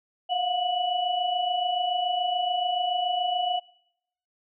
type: tone cluster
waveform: sine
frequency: 697 / 724 / 2950 Hz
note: F5 / F#5 / F#7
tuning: -4 / -38 / -6 cents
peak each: -31 / -25 / -30 dBFS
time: 0.29-3.6 s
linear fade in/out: 20 ms
effects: noise-tail reverb RT60 0.8 s tail -23 dB re dry